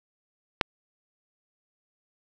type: click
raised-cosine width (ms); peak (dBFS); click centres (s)
0.3; -4; 0.612
effects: none